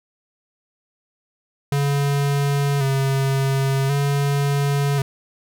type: tone with vibrato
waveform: square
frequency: 138.59 Hz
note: C#3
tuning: in tune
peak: -18 dBFS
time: 1.72-5.02 s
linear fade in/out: 2 ms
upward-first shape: square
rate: 0.46 Hz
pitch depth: 37 cents each way
effects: none